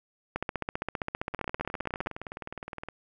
two click trains, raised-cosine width 0.5 ms, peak -15 / -22 dBFS, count 27 / 31, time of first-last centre 0.36-2.071 / 1.34-2.886 s, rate 15.2 / 19.4 Hz, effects none

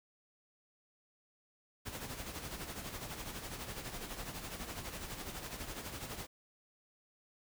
pink noise with tremolo, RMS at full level -42 dBFS, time 1.85-6.27 s, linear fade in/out 20 ms, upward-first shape sine, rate 12 Hz, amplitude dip 55%, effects none

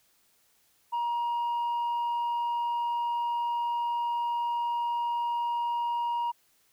sine tone, 948 Hz, A#5, 29 cents sharp, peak -24 dBFS, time 0.92-6.32 s, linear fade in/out 20 ms, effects tanh soft clip ceiling -26 dBFS + white hiss -67 dBFS RMS until 6.72 s

